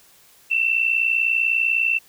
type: tone pair together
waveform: sine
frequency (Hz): 2652 / 2712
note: E7 / E7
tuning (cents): +10 / +49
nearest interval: unison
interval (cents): 39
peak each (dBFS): -20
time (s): 0.5-1.99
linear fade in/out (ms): 20
effects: white hiss -53 dBFS RMS until 2.08 s